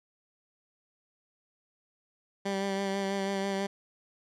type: tone with vibrato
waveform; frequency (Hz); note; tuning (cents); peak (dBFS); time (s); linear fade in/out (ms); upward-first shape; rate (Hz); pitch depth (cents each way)
15% pulse; 196; G3; 0; -23; 2.45-3.67; 10; sine; 6.1; 22
effects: low-pass 7000 Hz 12 dB/octave